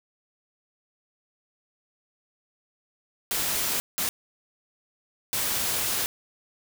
white noise bursts at uneven times, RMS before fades -27 dBFS, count 3, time 3.31-3.8 / 3.98-4.09 / 5.33-6.06 s, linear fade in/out 0 ms, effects none

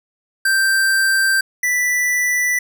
square tone pair in turn, 1568 / 1975.6 Hz, G6 / B6, 0 / 0 cents, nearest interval major third, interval 400 cents, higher second, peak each -14 / -16 dBFS, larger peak first, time 0.45-1.41 / 1.63-2.59 s, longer neither, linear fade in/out 5 ms, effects none

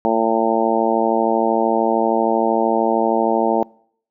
harmonic tone, 113 Hz, A2, 47 cents sharp, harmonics 2 / 3 / 4 / 5 / 6 / 7 / 8, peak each -22 / -22 / -22 / -22 / -22 / -22 / -22 dBFS, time 0.05-3.63 s, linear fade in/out 0 ms, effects noise-tail reverb RT60 0.6 s tail -24 dB re dry

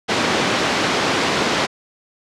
pink band-pass noise, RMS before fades -19 dBFS, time 0.08-1.67 s, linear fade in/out 20 ms, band 220 to 5000 Hz, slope 12 dB/octave, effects low-pass 8000 Hz 12 dB/octave

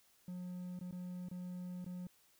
triangle tone with dropouts, 180 Hz, F#3, 47 cents flat, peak -40 dBFS, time 0.28-2.07 s, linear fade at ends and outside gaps 2 ms, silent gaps 0.791-0.811 / 0.911-0.925 / 1.287-1.313 / 1.845-1.862 s, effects white hiss -70 dBFS RMS until 2.39 s

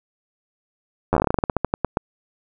slowing click train, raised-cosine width 1 ms, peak -4 dBFS, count 19, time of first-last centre 1.13-1.971 s, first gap 10 ms, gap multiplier 1.16, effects none

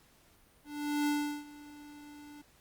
square tone with ADSR envelope, 293.7 Hz, D4, in tune, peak -28 dBFS, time 0.64-2.42 s, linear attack 430 ms, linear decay 370 ms, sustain -21 dB, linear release 11 ms, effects pink hiss -64 dBFS RMS until 2.6 s + Opus 48 kbps

